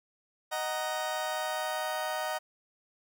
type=chord; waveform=30% pulse; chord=D# minor; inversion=none; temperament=just; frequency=622.3 / 746.7 / 933.4 Hz; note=D#5 / F#5 / A#5; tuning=0 / +16 / +2 cents; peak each=-32 / -33 / -35 dBFS; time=0.51-2.39 s; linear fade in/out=20 ms; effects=none